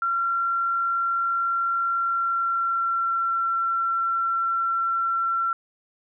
sine tone with pitch glide, 1369 to 1355.6 Hz, F6 to E6, -35 to +48 cents, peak -21 dBFS, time 0.02-5.53 s, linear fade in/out 2 ms, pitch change -17 cents, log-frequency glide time 1.94-3.44 s, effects none

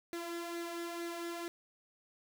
sawtooth tone with flanger, 340.9 Hz, F4, 42 cents flat, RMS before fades -41 dBFS, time 0.13-1.48 s, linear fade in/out 0 ms, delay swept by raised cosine 0.48 to 2.38 ms, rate 2.2 Hz, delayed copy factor +0.5, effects none

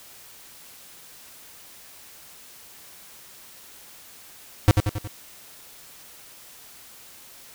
square tone with echo, 104.1 Hz, G#2, 5 cents sharp, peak -11 dBFS, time 4.68-4.71 s, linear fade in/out 0 ms, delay 91 ms, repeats 4, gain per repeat -5 dB, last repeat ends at 5.074 s, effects white hiss -47 dBFS RMS until 7.54 s

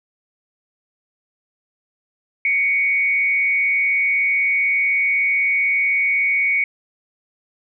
sine tone with frequency modulation, 2231 Hz, C#7, 11 cents sharp, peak -15 dBFS, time 2.45-6.64 s, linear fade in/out 2 ms, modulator 147 Hz, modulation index 0.48, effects none

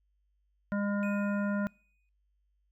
harmonic tone, 203.1 Hz, G#3, 38 cents flat, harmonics 1 / 3 / 5 / 7 / 9, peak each -29 / -37 / -44 / -39 / -49 dBFS, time 0.72-1.67 s, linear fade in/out 0 ms
triangle tone with exponential decay, 2489 Hz, D#7, in tune, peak -39 dBFS, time 1.03-2.09 s, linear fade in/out 0 ms, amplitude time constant 230 ms
effects noise-tail reverb RT60 0.4 s tail -26 dB re dry + added 50 Hz sine -70 dBFS peak until 2.71 s

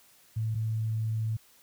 sine tone pair in turn, 110.7 / 110.7 Hz, A2 / A2, +11 / +11 cents, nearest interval unison, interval 0 cents, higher neither, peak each -27 dBFS, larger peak neither, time 0.36-0.55 / 0.55-1.37 s, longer second, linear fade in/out 10 ms, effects white hiss -60 dBFS RMS until 1.62 s

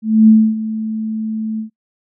sine tone with ADSR envelope, 219.1 Hz, A3, 7 cents flat, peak -3 dBFS, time 0.02-1.7 s, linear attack 260 ms, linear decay 270 ms, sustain -15 dB, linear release 110 ms, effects noise-tail reverb RT60 0.1 s tail -25 dB re dry

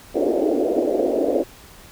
pink band-pass noise, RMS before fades -20 dBFS, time 0.14-1.44 s, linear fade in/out 20 ms, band 280 to 640 Hz, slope 48 dB/octave, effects pink hiss -45 dBFS RMS until 1.91 s

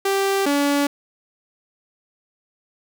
sawtooth tone pair in turn, 392 / 285.3 Hz, G4 / C#4, 0 / +50 cents, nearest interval tritone, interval 550 cents, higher first, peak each -14 / -13 dBFS, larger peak second, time 0.05-0.46 / 0.46-0.87 s, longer neither, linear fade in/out 5 ms, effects none

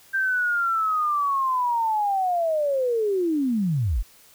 sine linear sweep, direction down, 1582 to 35.21 Hz, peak -20 dBFS, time 0.13-4.03 s, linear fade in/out 20 ms, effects white hiss -53 dBFS RMS until 4.34 s

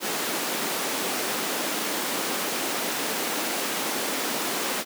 pink high-pass noise, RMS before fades -28 dBFS, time 0-4.85 s, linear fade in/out 50 ms, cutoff 230 Hz, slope 24 dB/octave, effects none

